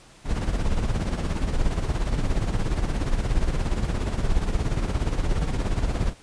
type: noise with tremolo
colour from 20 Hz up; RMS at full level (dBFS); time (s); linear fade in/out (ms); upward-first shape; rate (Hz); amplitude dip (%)
brown; -21; 0.24-6.14; 50; sine; 17; 60
effects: pink hiss -51 dBFS RMS until 6.22 s + resampled to 22050 Hz